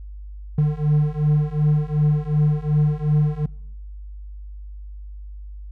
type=beating tone pair; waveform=triangle; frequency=148.6 / 151.3 Hz; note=D3 / D#3; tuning=+21 / -48 cents; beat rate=2.7 Hz; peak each=-18 / -17 dBFS; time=0.58-3.46 s; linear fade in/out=5 ms; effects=noise-tail reverb RT60 0.8 s tail -23 dB re dry + added 50 Hz sine -33 dBFS peak until 5.71 s